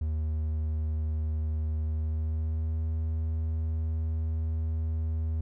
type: tone with pitch glide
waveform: triangle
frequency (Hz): 77.78 to 79.78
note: D#2 to D#2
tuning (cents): 0 to +44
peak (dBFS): -25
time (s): 0.01-5.41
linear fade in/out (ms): 5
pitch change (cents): +44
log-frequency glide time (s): 1.81-2.84
effects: none